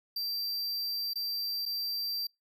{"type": "tone with dropouts", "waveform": "square", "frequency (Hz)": 4699, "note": "D8", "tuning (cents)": 0, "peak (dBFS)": -32, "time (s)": [0.16, 2.27], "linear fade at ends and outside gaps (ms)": 5, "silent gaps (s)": [[1.135, 1.156], [1.655, 1.66]], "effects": ["noise-tail reverb RT60 0.2 s tail -26 dB re dry"]}